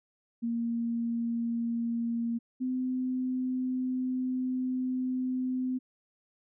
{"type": "tone pair in turn", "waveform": "sine", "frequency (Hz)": [233.1, 255.5], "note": ["A#3", "C4"], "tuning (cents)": [0, -41], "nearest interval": "major second", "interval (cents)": 159, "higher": "second", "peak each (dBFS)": -28, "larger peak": "neither", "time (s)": [[0.42, 2.39], [2.6, 5.79]], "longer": "second", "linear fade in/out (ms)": 20, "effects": []}